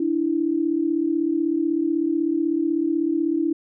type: tone pair together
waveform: sine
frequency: 295 / 331.1 Hz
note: D4 / E4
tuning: +8 / +8 cents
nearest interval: major second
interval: 200 cents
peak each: -23 / -21 dBFS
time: 0-3.53 s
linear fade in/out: 5 ms
effects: none

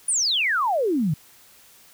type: exponential sweep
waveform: sine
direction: down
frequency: 9956 to 140 Hz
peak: -19 dBFS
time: 0.08-1.14 s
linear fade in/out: 5 ms
effects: white hiss -52 dBFS RMS until 1.93 s

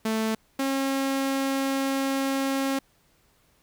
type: tone pair in turn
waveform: sawtooth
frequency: 220.7 / 271 Hz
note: A3 / C#4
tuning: +5 / -39 cents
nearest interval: major third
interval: 356 cents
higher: second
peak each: -20 dBFS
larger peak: neither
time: 0.05-0.35 / 0.59-2.79 s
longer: second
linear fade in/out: 5 ms
effects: pink hiss -64 dBFS RMS until 3.62 s

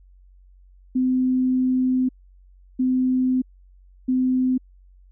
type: tone bursts at uneven times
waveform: sine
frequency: 256.3 Hz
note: C4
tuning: 36 cents flat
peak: -17 dBFS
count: 3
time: 0.95-2.09 / 2.79-3.42 / 4.08-4.58 s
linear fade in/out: 10 ms
effects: added 46 Hz sine -48 dBFS peak until 5.11 s

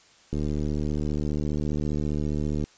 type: click train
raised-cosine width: 3 ms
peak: -16 dBFS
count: 174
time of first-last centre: 0.33-2.64 s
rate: 74.9 Hz
effects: white hiss -56 dBFS RMS until 2.77 s + resampled to 16000 Hz

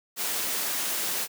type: noise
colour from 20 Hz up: white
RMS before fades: -29 dBFS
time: 0.16-1.28 s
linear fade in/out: 50 ms
effects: high-pass 200 Hz 12 dB/octave

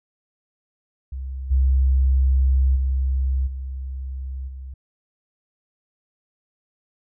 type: tone with level steps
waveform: sine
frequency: 65.9 Hz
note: C2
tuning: 13 cents sharp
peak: -27 / -14 / -18 / -27 / -32 dBFS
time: 1.12-4.74 s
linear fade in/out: 5 ms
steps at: 1.5 / 2.75 / 3.46 / 4.47 s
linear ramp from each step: 20 ms
effects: none

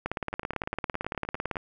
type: two click trains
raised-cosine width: 0.5 ms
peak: -24 / -14 dBFS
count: 13 / 28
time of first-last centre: 0.33-1.557 / 0.06-1.568 s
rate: 9.78 / 17.9 Hz
effects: none

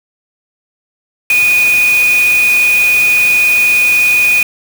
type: tone in noise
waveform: sine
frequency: 2471 Hz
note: D#7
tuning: 13 cents flat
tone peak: -7 dBFS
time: 1.3-4.43 s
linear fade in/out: 2 ms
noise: white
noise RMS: -21 dBFS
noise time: 1.3-4.43 s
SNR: +11 dB
effects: none

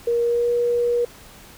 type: tone with pitch glide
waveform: sine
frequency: 471.8 to 478.9 Hz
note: A#4 to A#4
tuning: +21 to +47 cents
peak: -17 dBFS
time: 0.07-1.05 s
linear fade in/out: 5 ms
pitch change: +26 cents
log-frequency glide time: 0.23-0.51 s
effects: pink hiss -45 dBFS RMS until 1.57 s

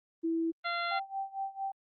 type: tone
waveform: sine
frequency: 328.8 Hz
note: E4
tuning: 4 cents flat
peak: -28 dBFS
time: 0.23-0.52 s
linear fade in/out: 20 ms
type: harmonic tone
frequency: 689 Hz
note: F5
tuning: 24 cents flat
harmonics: 1 / 2 / 3 / 4 / 5 / 6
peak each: -37 / -34 / -37 / -46 / -43 / -44 dBFS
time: 0.64-1 s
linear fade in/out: 20 ms
type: tone with tremolo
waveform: sine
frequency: 780 Hz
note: G5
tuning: 9 cents flat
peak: -31 dBFS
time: 0.91-1.72 s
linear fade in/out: 5 ms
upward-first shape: sine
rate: 4.4 Hz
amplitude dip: 90%
effects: Opus 32 kbps

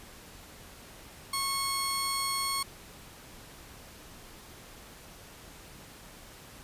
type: tone pair together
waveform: sawtooth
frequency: 1093 / 4372 Hz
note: C#6 / C#8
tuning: -25 / -25 cents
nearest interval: 2 octaves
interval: 2400 cents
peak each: -28 dBFS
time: 1.33-2.63 s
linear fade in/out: 5 ms
effects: pink hiss -50 dBFS RMS until 6.63 s + resampled to 32000 Hz

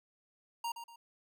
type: tone with echo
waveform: square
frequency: 934 Hz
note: A#5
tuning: 3 cents sharp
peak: -35 dBFS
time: 0.64-0.72 s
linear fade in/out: 5 ms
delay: 120 ms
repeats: 2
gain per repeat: -9 dB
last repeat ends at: 0.96 s
effects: none

